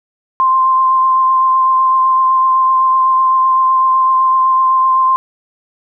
sine tone with vibrato, 1046.5 Hz, C6, in tune, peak -8 dBFS, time 0.4-5.16 s, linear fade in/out 0 ms, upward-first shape triangle, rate 7.9 Hz, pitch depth 15 cents each way, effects none

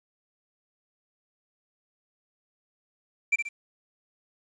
triangle tone with echo, 2349 Hz, D7, in tune, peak -17 dBFS, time 3.32-3.36 s, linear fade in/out 10 ms, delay 65 ms, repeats 2, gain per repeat -7 dB, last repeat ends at 3.49 s, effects resampled to 22050 Hz + 9-bit

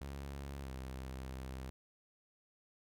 sawtooth tone with pitch glide, 69.3 to 65.41 Hz, C#2 to C2, 0 to 0 cents, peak -39 dBFS, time 0.01-1.7 s, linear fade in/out 0 ms, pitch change -100 cents, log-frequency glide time 0.61-0.69 s, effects none

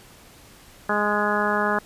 harmonic tone with a mistuned harmonic, 207.7 Hz, G#3, in tune, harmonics 1 / 2 / 3 / 4 / 5 / 6 / 7 / 8, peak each -28 / -28 / -28 / -28 / -28 / -28 / -28 / -28 dBFS, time 0.89-1.79 s, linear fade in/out 5 ms, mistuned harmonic 8, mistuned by +19 cents, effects pink hiss -49 dBFS RMS until 1.85 s + resampled to 32000 Hz

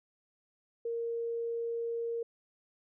sine tone, 464.8 Hz, A#4, 5 cents flat, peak -32 dBFS, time 0.85-2.23 s, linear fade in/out 5 ms, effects none

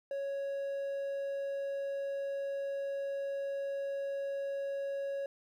triangle tone, 554.4 Hz, C#5, in tune, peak -32 dBFS, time 0.11-5.26 s, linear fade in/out 2 ms, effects 12-bit

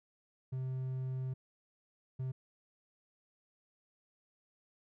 triangle tone bursts at uneven times, 130 Hz, C3, 11 cents flat, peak -33 dBFS, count 2, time 0.52-1.34 / 2.19-2.32 s, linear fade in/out 10 ms, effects none

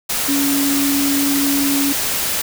sine tone in noise, 280 Hz, C#4, 18 cents sharp, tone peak -16 dBFS, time 0.28-1.93 s, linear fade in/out 10 ms, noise white, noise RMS -20 dBFS, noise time 0.09-2.42 s, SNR +1 dB, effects none

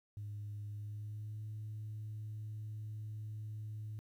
sine tone with pitch glide, 103.83 to 107.43 Hz, G#2 to A2, 0 to -41 cents, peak -40 dBFS, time 0.17-3.99 s, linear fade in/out 0 ms, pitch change +59 cents, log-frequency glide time 0.69-1.42 s, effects tanh soft clip ceiling -38 dBFS + 12-bit

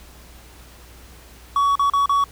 triangle tone with dropouts, 1126 Hz, C#6, 27 cents sharp, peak -13 dBFS, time 1.56-2.24 s, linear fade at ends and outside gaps 2 ms, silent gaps 1.755-1.794 / 1.899-1.935 / 2.059-2.094 s, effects added 60 Hz sine -44 dBFS peak until 2.31 s + pink hiss -47 dBFS RMS until 2.31 s

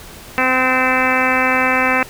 harmonic tone with a mistuned harmonic, 257.5 Hz, C4, 28 cents flat, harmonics 1 / 2 / 3 / 4 / 5 / 6 / 7 / 8 / 9 / 10, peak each -22 / -22 / -22 / -22 / -22 / -22 / -22 / -22 / -22 / -22 dBFS, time 0.38-2.03 s, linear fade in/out 0 ms, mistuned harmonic 10, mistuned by +37 cents, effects pink hiss -37 dBFS RMS until 2.09 s

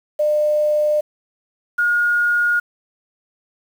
sine tone pair in turn, 601 / 1432 Hz, D5 / F6, +40 / +43 cents, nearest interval octave + minor third, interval 1503 cents, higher second, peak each -14 dBFS, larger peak neither, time 0.19-1.01 / 1.78-2.6 s, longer neither, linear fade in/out 10 ms, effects 7-bit

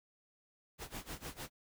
pink noise with tremolo, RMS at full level -43 dBFS, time 0.78-1.5 s, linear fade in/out 50 ms, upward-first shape sine, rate 6.6 Hz, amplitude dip 90%, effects none

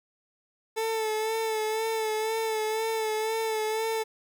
30% pulse tone with vibrato, 440 Hz, A4, in tune, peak -24 dBFS, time 0.76-4.04 s, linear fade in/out 20 ms, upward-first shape sine, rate 2 Hz, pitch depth 34 cents each way, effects 10-bit

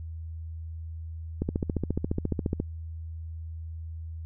click train, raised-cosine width 3 ms, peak -14 dBFS, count 18, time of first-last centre 1.42-2.601 s, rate 14.4 Hz, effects added 81 Hz sine -35 dBFS peak until 4.25 s

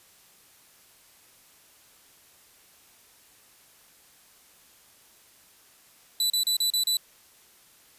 sawtooth tone bursts, 3974 Hz, B7, 10 cents sharp, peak -19 dBFS, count 6, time 6.2-6.97 s, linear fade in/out 2 ms, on 100 ms, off 34 ms, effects white hiss -57 dBFS RMS until 7.98 s + resampled to 32000 Hz

